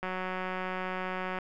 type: click train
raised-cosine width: 0.5 ms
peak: -20 dBFS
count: 252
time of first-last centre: 0.03-1.387 s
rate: 185 Hz
effects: none